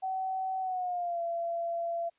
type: tone with pitch glide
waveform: sine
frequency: 758 to 679.2 Hz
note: F#5 to F5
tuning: +42 to -48 cents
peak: -30 dBFS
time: 0.02-2.1 s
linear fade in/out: 20 ms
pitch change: -190 cents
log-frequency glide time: 0.6-1.21 s
effects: white hiss -73 dBFS RMS until 2.18 s + resampled to 8000 Hz